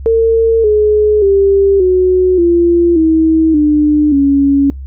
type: tone with pitch steps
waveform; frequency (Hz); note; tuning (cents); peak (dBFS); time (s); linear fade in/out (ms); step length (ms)
sine; 453.3 / 422.9 / 394.6 / 368.2 / 343.5 / 320.5 / 299.1 / 279; A#4 / G#4 / G4 / F#4 / F4 / E4 / D4 / C#4; -48 / +31 / +11 / -8 / -29 / -49 / +32 / +11; -6; 0.06-4.7; 0; 580
effects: noise-tail reverb RT60 0.2 s tail -24 dB re dry + added 67 Hz sine -23 dBFS peak until 4.86 s